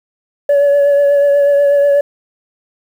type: tone with vibrato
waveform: sine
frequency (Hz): 569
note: C#5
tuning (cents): +45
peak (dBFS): -5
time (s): 0.49-2.01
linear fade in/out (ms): 5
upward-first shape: triangle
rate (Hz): 8.2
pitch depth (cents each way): 26
effects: tanh soft clip ceiling -6 dBFS + 7-bit